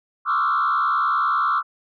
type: tone with frequency modulation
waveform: sine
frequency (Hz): 1240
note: D#6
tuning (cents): -6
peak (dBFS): -16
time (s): 0.25-1.63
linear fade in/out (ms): 50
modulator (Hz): 70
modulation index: 2.3
effects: tanh soft clip ceiling -14 dBFS